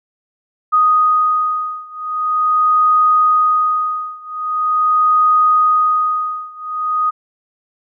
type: beating tone pair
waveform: sine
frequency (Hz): 1244.5 / 1244.93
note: D#6 / D#6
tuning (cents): 0 / +1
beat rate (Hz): 0.43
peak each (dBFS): -14 / -15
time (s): 0.72-7.11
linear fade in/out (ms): 20
effects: none